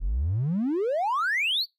triangle exponential sweep, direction up, 38.61 to 4699 Hz, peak -20 dBFS, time 0-1.66 s, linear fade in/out 50 ms, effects noise-tail reverb RT60 0.2 s tail -26 dB re dry + tanh soft clip ceiling -19 dBFS

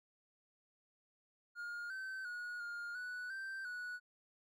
triangle tone with pitch steps, 1421 / 1540 / 1451 / 1414 / 1479 / 1564 / 1470 Hz, F6 / G6 / F#6 / F6 / F#6 / G6 / F#6, +30 / -31 / -34 / +21 / -1 / -4 / -12 cents, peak -40 dBFS, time 1.55-4 s, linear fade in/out 50 ms, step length 350 ms, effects none

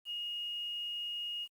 sine tone with quantisation, 2865 Hz, F7, 44 cents sharp, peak -36 dBFS, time 0.05-1.48 s, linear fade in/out 50 ms, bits 10, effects Opus 48 kbps

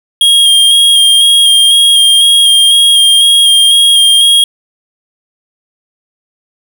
square tone with vibrato, 3243 Hz, G#7, 42 cents flat, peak -4 dBFS, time 0.21-4.44 s, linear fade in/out 2 ms, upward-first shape square, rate 2 Hz, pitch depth 17 cents each way, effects none

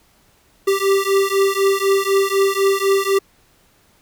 square beating tone pair, 390 / 394 Hz, G4 / G4, -9 / +9 cents, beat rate 4 Hz, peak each -18 dBFS, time 0.67-3.19 s, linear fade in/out 10 ms, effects pink hiss -56 dBFS RMS until 4.01 s

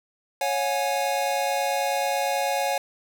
square chord, C# suspended fourth, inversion none, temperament equal with one note detuned, 554.4 / 721.4 / 830.6 Hz, C#5 / F#5 / G#5, 0 / -44 / 0 cents, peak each -28 dBFS, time 0.41-2.78 s, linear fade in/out 2 ms, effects none

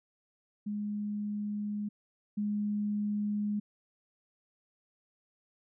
sine tone pair in turn, 207.7 / 207.7 Hz, G#3 / G#3, 0 / 0 cents, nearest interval unison, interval 0 cents, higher neither, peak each -32 / -29 dBFS, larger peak second, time 0.66-1.89 / 2.37-3.6 s, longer neither, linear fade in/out 10 ms, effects none

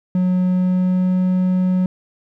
triangle tone with pitch glide, 182.6 to 183.87 Hz, F#3 to F#3, -23 to -11 cents, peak -12 dBFS, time 0.15-1.86 s, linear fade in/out 2 ms, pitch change +12 cents, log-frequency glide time 0.44-1.19 s, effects none

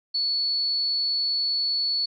sine tone, 4425 Hz, C#8, 4 cents flat, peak -22 dBFS, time 0.14-2.06 s, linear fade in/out 10 ms, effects none

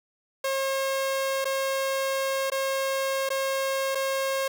sawtooth tone with dropouts, 539 Hz, C#5, 49 cents flat, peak -21 dBFS, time 0.44-4.48 s, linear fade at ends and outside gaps 5 ms, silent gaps 1.445-1.453 / 2.501-2.518 / 3.291-3.302 / 3.949-3.953 s, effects 9-bit

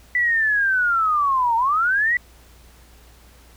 sine linear two-way sweep, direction down then up, 1984 to 897 to 1984 Hz, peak -16 dBFS, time 0.15-2.17 s, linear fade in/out 2 ms, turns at 1.56 s, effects added 59 Hz sine -48 dBFS peak until 3.56 s + pink hiss -52 dBFS RMS until 3.56 s

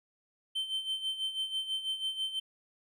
triangle tone with tremolo, 3098 Hz, G7, 21 cents flat, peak -28 dBFS, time 0.55-2.4 s, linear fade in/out 10 ms, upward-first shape sine, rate 6.1 Hz, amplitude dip 70%, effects none

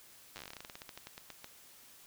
slowing click train, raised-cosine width 0.2 ms, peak -28 dBFS, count 23, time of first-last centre 0.36-1.444 s, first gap 9 ms, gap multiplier 1.14, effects white hiss -58 dBFS RMS until 2.06 s

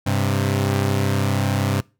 sawtooth tone pair together, 99.1 / 131.9 Hz, G2 / C3, +19 / +14 cents, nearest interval perfect fourth, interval 495 cents, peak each -16 / -18 dBFS, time 0.06-1.81 s, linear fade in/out 10 ms, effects noise-tail reverb RT60 0.3 s tail -24 dB re dry

